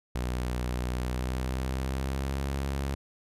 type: tone with pitch glide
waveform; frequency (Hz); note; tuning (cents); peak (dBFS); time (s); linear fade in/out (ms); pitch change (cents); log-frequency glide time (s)
sawtooth; 61.7 to 68.46; B1 to C#2; -1 to -21; -25; 0.15-2.95; 5; +180; 0.93-2.43
effects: resampled to 32000 Hz